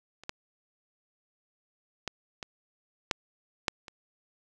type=clicks; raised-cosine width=0.2 ms; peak=-30 / -16 / -15 / -20 / -8 / -8 / -26 dBFS; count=7; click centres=0.236 / 0.294 / 2.077 / 2.428 / 3.112 / 3.682 / 3.882 s; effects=none